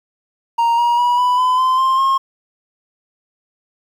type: tone with pitch steps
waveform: triangle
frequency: 932.3 / 951.3 / 970.8 / 990.6 / 1010.8 / 1031.5 / 1052.5 / 1074 Hz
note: A#5 / A#5 / B5 / B5 / B5 / C6 / C6 / C6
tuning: 0 / +35 / -30 / +5 / +40 / -25 / +10 / +45 cents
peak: -10 dBFS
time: 0.58-2.18 s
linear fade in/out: 10 ms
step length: 200 ms
effects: 8-bit